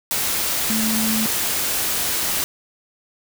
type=tone in noise; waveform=sine; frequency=220 Hz; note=A3; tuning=in tune; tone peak=-21 dBFS; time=0.7-1.26 s; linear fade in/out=0 ms; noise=white; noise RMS=-22 dBFS; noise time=0.11-2.44 s; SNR=-2 dB; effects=none